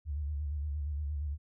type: tone with vibrato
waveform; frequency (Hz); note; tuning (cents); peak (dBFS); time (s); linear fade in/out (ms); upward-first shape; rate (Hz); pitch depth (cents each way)
sine; 73.42; D2; 0; -32; 0.05-1.38; 50; square; 8.6; 62
effects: none

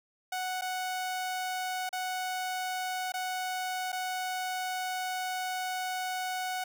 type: tone with dropouts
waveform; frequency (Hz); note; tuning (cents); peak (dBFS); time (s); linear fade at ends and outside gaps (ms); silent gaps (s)
sawtooth; 740; F#5; 0; -28; 0.32-6.64; 5; 0.612-0.619 / 1.892-1.928 / 3.121-3.139 / 3.92-3.927
effects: none

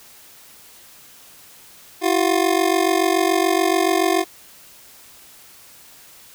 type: ring-modulated tone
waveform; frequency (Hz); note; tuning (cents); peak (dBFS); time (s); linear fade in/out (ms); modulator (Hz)
25% pulse; 355; F4; +28; -9; 2.01-4.25; 50; 23.5
effects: white hiss -46 dBFS RMS until 6.34 s

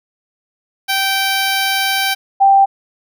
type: tone pair in turn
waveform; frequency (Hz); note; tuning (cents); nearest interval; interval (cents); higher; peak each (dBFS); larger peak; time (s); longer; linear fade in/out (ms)
10% pulse / sine; 778 / 785.7; G5 / G5; -13 / +4; unison; 17; second; -6; neither; 0.88-2.15 / 2.4-2.66; first; 20
effects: none

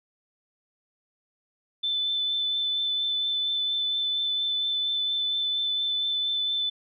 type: tone with vibrato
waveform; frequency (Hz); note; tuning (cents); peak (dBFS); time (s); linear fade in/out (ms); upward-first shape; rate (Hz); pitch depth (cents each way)
sine; 3520; A7; 0; -24; 1.83-6.7; 10; triangle; 4.3; 13
effects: none

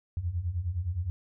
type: beating tone pair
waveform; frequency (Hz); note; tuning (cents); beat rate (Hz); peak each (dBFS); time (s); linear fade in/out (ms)
sine; 81.2 / 90.9; E2 / F#2; -26 / -30; 9.7; -34 / -30; 0.17-1.1; 0
effects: none

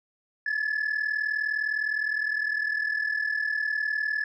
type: tone pair together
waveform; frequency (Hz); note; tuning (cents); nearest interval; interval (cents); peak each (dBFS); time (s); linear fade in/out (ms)
sine; 1700 / 1739.7; G#6 / A6; +40 / -20; unison; 40; -26; 0.46-4.24; 5
effects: tanh soft clip ceiling -22 dBFS

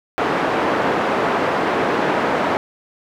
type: band-pass noise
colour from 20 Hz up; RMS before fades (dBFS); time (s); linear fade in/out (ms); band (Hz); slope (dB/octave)
pink; -19; 0.18-2.57; 0; 310 to 1500; 12
effects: none

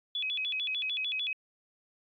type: tone with vibrato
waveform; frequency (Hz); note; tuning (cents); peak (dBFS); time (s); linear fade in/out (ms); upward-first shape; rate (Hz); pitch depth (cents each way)
sine; 2945; F#7; -9; -30; 0.15-1.33; 2; square; 6.7; 260
effects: AAC 64 kbps

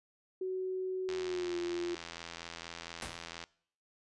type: tone with pitch glide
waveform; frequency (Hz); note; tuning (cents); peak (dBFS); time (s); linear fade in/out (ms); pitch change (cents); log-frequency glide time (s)
sine; 373.4 to 348.4; F#4 to F4; +16 to -4; -33; 0.41-1.95; 5; -120; 1.17-1.58
type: click train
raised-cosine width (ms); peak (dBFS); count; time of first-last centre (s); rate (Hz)
0.2; -25; 199; 1.09-3.439; 84.3
type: noise with exponential decay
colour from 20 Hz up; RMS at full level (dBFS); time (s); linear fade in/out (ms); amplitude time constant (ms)
pink; -38; 3.02-3.29; 1; 57
effects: noise-tail reverb RT60 0.6 s tail -22 dB re dry + resampled to 24000 Hz

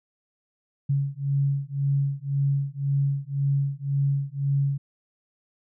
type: beating tone pair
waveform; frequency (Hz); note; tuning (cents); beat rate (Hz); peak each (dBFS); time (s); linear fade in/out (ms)
sine; 138.59 / 140.49; C#3 / C#3; 0 / +24; 1.9; -25; 0.89-4.78; 10
effects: none

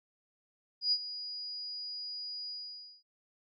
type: tone with ADSR envelope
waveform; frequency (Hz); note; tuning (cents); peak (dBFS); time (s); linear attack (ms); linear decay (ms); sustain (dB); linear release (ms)
sine; 4900; D#8; -27; -24; 0.81-3.03; 110; 56; -14; 540
effects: none

